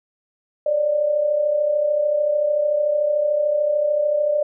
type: tone pair together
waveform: sine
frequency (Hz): 562.5 / 596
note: C#5 / D5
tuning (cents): +25 / +25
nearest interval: minor second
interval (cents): 100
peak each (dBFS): -25 / -17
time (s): 0.66-4.43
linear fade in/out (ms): 5
effects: none